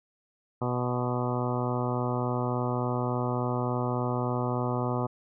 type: harmonic tone with a mistuned harmonic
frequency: 123.47 Hz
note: B2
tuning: in tune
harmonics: 1 / 2 / 3 / 4 / 5 / 6 / 7 / 8 / 9 / 10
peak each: -30 / -33 / -35 / -36 / -37 / -38 / -38 / -39 / -40 / -40 dBFS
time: 0.61-5.07 s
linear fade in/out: 10 ms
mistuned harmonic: 8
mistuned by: +26 cents
effects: none